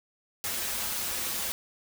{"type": "noise with comb filter", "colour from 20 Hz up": "white", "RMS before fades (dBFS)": -32, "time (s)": [0.44, 1.52], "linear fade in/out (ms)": 0, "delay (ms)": 6.7, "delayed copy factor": -0.9, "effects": []}